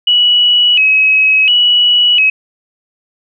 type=tone with vibrato; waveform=sine; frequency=2739 Hz; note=F7; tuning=34 cents flat; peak=-6 dBFS; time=0.07-2.3 s; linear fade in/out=5 ms; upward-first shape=square; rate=0.71 Hz; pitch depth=120 cents each way; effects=none